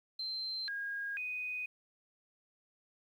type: tone with pitch steps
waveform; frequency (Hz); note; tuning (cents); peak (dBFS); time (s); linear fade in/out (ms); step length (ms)
sine; 4118 / 1630 / 2493; C8 / G#6 / D#7; -28 / -33 / +3; -36; 0.19-1.66; 5; 490
effects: 11-bit